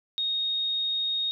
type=tone; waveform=sine; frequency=3726 Hz; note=A#7; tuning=2 cents flat; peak=-25 dBFS; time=0.18-1.31 s; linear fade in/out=0 ms; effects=none